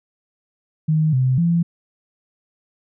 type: tone with pitch steps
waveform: sine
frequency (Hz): 156.2 / 129.2 / 169.7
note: D#3 / C3 / F3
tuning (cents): +7 / -21 / -49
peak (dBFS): -14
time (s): 0.88-1.63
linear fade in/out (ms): 10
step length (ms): 250
effects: none